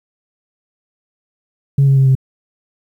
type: tone with pitch steps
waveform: sine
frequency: 138.6 / 136.46 / 134.34 / 132.26 Hz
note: C#3 / C#3 / C3 / C3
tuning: 0 / -27 / +46 / +19 cents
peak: -6 dBFS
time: 1.78-2.152 s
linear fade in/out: 5 ms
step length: 93 ms
effects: tanh soft clip ceiling -5 dBFS + 8-bit